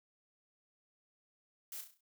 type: noise with echo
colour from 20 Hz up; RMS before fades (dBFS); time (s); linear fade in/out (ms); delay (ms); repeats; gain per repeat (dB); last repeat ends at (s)
blue; -45; 1.72-1.81; 2; 33; 6; -6; 2.008
effects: noise-tail reverb RT60 0.1 s tail -26 dB re dry